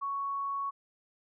sine tone, 1112 Hz, C#6, 5 cents sharp, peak -31 dBFS, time 0.01-0.71 s, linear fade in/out 20 ms, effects none

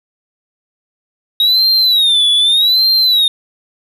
triangle tone with vibrato, 3782 Hz, A#7, 24 cents sharp, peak -7 dBFS, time 1.4-3.28 s, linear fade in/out 2 ms, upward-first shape sine, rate 0.83 Hz, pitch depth 170 cents each way, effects none

